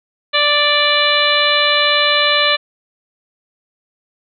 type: harmonic tone with a mistuned harmonic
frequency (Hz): 587.3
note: D5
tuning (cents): 0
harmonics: 1 / 2 / 3 / 4 / 5 / 6 / 7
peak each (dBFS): -19 / -19 / -19 / -19 / -19 / -19 / -19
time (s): 0.33-2.57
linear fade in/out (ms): 20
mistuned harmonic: 7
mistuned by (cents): -35
effects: none